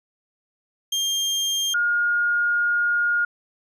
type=tone pair in turn; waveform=30% pulse / sine; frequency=3200 / 1425.4 Hz; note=G7 / F6; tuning=+35 / +35 cents; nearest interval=octave + major second; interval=1400 cents; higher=first; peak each=-18 / -18 dBFS; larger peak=neither; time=0.92-1.74 / 1.74-3.25 s; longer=second; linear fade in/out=5 ms; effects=resampled to 32000 Hz